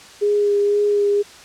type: tone with vibrato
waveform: sine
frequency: 410 Hz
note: G#4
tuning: 22 cents flat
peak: -14 dBFS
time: 0.21-1.23 s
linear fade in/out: 20 ms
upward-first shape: sine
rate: 2 Hz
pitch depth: 15 cents each way
effects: white hiss -42 dBFS RMS until 1.44 s + low-pass 7000 Hz 12 dB/octave